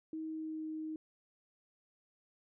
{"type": "tone with pitch glide", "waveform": "sine", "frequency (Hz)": [317, 313.4], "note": ["D#4", "D#4"], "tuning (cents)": [32, 13], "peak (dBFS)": -38, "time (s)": [0.13, 0.96], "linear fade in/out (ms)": 2, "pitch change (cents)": -19, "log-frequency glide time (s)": [0.26, 0.65], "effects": []}